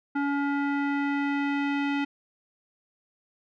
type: tone with low-pass filter sweep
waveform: square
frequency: 283 Hz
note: C#4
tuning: 36 cents sharp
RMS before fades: -27 dBFS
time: 0.15-2.05 s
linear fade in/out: 10 ms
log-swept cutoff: 1500 to 2600 Hz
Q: 2.1
effects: none